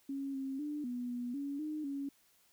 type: tone with pitch steps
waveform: sine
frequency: 275 / 268.6 / 296.5 / 245.2 / 243.5 / 281.6 / 305.6 / 278.9 Hz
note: C#4 / C4 / D4 / B3 / B3 / C#4 / D#4 / C#4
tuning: -14 / +46 / +17 / -12 / -24 / +27 / -31 / +11 cents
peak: -36 dBFS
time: 0.09-2.09 s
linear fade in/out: 5 ms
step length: 250 ms
effects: white hiss -69 dBFS RMS until 2.52 s